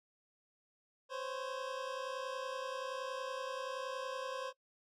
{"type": "tone pair together", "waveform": "25% pulse", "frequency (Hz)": [515.4, 546], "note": ["C5", "C#5"], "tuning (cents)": [-26, -26], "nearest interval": "minor second", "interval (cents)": 100, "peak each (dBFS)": [-38, -39], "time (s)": [1.09, 4.53], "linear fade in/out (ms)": 50, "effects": ["noise-tail reverb RT60 0.1 s tail -21 dB re dry", "low-pass 6000 Hz 12 dB/octave"]}